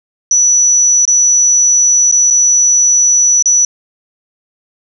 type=tone with dropouts; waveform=sine; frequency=5920 Hz; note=F#8; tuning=in tune; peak=-6 dBFS; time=0.31-3.65 s; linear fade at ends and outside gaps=2 ms; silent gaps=1.053-1.077 / 2.114-2.123 / 2.303-2.307 / 3.425-3.457 s; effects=none